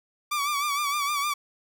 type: tone with vibrato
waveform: sawtooth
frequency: 1161 Hz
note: D6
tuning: 20 cents flat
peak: -21 dBFS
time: 0.31-1.34 s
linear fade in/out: 10 ms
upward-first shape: sine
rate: 6.5 Hz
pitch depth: 63 cents each way
effects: none